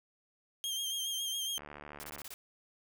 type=tone with vibrato; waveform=sawtooth; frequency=3200 Hz; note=G7; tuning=35 cents sharp; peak=-31 dBFS; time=0.64-1.58 s; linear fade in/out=0 ms; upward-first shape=sine; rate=7.2 Hz; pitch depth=36 cents each way
type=click train; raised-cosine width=0.5 ms; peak=-31 dBFS; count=48; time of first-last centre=1.58-2.218 s; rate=73.7 Hz
type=noise bursts; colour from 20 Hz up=white; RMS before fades=-46 dBFS; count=6; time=2-2.34 s; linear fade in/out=0 ms; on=35 ms; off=26 ms
effects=none